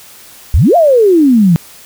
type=exponential two-way sweep; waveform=sine; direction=up then down; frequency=58.6 to 716 to 158.9 Hz; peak=-4 dBFS; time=0.54-1.56 s; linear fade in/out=0 ms; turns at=0.76 s; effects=white hiss -37 dBFS RMS until 1.85 s